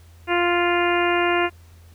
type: harmonic tone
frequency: 349.2 Hz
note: F4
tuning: in tune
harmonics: 1 / 2 / 3 / 4 / 5 / 6 / 7 / 8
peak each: -21 / -24 / -26 / -27 / -28 / -29 / -29 / -30 dBFS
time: 0.27-1.5 s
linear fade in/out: 50 ms
effects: added 84 Hz sine -45 dBFS peak until 1.94 s + pink hiss -56 dBFS RMS until 1.94 s